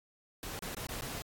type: noise with dropouts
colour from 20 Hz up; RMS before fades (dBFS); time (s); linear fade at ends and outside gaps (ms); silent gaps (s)
pink; -41; 0.43-1.22; 0; 0.591-0.623 / 0.747-0.768 / 0.868-0.89 / 1.01-1.02
effects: AAC 64 kbps